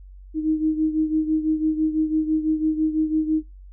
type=beating tone pair; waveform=sine; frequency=311.2 / 317.2 Hz; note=D#4 / D#4; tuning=0 / +33 cents; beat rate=6 Hz; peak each=-20 / -25 dBFS; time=0.34-3.43 s; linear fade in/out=50 ms; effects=noise-tail reverb RT60 0.2 s tail -25 dB re dry + added 47 Hz sine -40 dBFS peak until 3.72 s